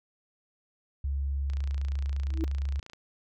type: tone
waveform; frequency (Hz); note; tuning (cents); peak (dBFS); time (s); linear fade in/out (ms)
sine; 69.3; C#2; 0; -27; 1.04-2.8; 5
type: click train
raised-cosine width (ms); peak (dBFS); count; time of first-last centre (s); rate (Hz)
0.2; -29; 42; 1.5-2.934; 28.6
type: tone with exponential growth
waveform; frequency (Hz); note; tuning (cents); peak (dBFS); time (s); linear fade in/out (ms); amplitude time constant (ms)
sine; 323.1; E4; -35; -25; 2.26-2.44; 0; 37
effects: none